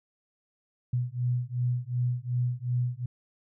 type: beating tone pair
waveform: sine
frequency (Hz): 122 / 124.7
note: B2 / B2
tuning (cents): -21 / +17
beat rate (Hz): 2.7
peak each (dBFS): -29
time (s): 0.93-3.06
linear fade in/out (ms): 5
effects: none